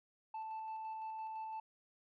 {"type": "tone with tremolo", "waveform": "sine", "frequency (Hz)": 880, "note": "A5", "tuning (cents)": 0, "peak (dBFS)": -38, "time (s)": [0.34, 1.6], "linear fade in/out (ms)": 5, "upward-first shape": "square", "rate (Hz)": 5.9, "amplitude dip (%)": 25, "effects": ["tanh soft clip ceiling -40 dBFS"]}